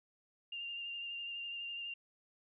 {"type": "tone with vibrato", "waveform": "sine", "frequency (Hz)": 2794, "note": "F7", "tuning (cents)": 0, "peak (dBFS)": -40, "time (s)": [0.52, 1.94], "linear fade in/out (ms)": 5, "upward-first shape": "triangle", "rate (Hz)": 12, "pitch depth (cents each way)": 24, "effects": []}